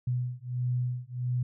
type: beating tone pair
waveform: sine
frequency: 123.47 / 124.97 Hz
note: B2 / B2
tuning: 0 / +21 cents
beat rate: 1.5 Hz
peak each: -31 dBFS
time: 0.07-1.43 s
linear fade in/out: 5 ms
effects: none